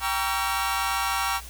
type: chord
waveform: sawtooth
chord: G diminished seventh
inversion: none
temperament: just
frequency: 784 / 940.8 / 1128.9 / 1354.7 Hz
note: G5 / Bb5 / Db6 / Fb6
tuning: 0 / +16 / +31 / +47 cents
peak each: -26 dBFS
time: 0-1.41 s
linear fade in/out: 50 ms
effects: added 60 Hz sine -41 dBFS peak until 1.49 s + white hiss -44 dBFS RMS until 1.49 s